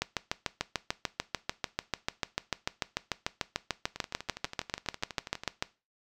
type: two click trains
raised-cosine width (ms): 0.2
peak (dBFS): -21 / -11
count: 19 / 39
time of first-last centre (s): 3.96-5.435 / 0.02-5.625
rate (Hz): 12.2 / 6.78
effects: noise-tail reverb RT60 0.3 s tail -19 dB re dry